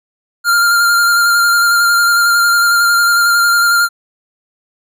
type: tone with vibrato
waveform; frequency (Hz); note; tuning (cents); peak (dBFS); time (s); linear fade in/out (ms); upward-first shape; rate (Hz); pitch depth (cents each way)
square; 1396.9; F6; 0; -9; 0.44-3.89; 50; square; 11; 16
effects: none